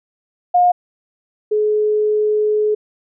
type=tone pair in turn; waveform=sine; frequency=714 / 424.5 Hz; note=F5 / G#4; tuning=+38 / +38 cents; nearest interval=major sixth; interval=900 cents; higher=first; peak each=-9 / -13 dBFS; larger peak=first; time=0.54-0.72 / 1.51-2.75 s; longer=second; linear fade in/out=10 ms; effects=none